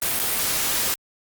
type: noise with dropouts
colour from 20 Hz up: white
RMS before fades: -23 dBFS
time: 0.02-0.94 s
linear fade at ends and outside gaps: 0 ms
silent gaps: 0.191-0.198 s
effects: Opus 32 kbps